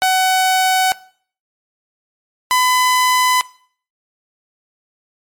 sawtooth tone pair in turn, 750 / 1006.3 Hz, F#5 / B5, +23 / +32 cents, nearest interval perfect fourth, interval 509 cents, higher second, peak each -8 dBFS, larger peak neither, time 0.02-0.92 / 2.51-3.41 s, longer neither, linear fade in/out 0 ms, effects noise-tail reverb RT60 0.5 s tail -20 dB re dry + MP3 64 kbps

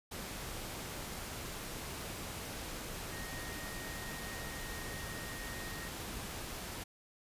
sine tone in noise, 1864.7 Hz, A#6, in tune, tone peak -48 dBFS, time 3.12-5.89 s, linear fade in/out 10 ms, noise pink, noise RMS -43 dBFS, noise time 0.11-6.84 s, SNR -8 dB, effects resampled to 32000 Hz

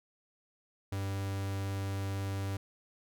45% pulse tone, 98 Hz, G2, in tune, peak -33 dBFS, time 0.92-2.57 s, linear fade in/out 5 ms, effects none

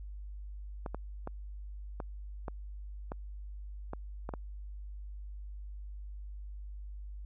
clicks, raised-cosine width 1 ms, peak -24 dBFS, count 9, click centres 0.862 / 0.946 / 1.274 / 2.002 / 2.482 / 3.119 / 3.934 / 4.291 / 4.338 s, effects added 50 Hz sine -41 dBFS peak until 7.25 s

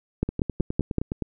two click trains, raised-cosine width 3 ms, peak -9 / -14 dBFS, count 5 / 10, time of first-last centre 0.23-0.983 / 0.29-1.223 s, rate 5.31 / 9.65 Hz, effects none

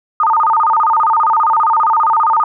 sine tone with vibrato, 1054 Hz, C6, 12 cents sharp, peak -9 dBFS, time 0.2-2.44 s, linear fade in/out 2 ms, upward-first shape square, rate 15 Hz, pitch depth 270 cents each way, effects none

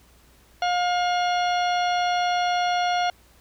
harmonic tone with a mistuned harmonic, 712 Hz, F5, 33 cents sharp, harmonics 1 / 2 / 3 / 4 / 5 / 6 / 8, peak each -21 / -30 / -34 / -34 / -36 / -37 / -42 dBFS, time 0.62-3.1 s, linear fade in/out 2 ms, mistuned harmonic 5, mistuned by -67 cents, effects added 60 Hz sine -57 dBFS peak until 3.4 s + pink hiss -57 dBFS RMS until 3.4 s

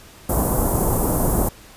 pink band-stop noise, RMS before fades -19 dBFS, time 0.29-1.49 s, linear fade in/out 5 ms, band 1000 to 9200 Hz, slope 24 dB/octave, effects pink hiss -45 dBFS RMS until 1.76 s + resampled to 32000 Hz

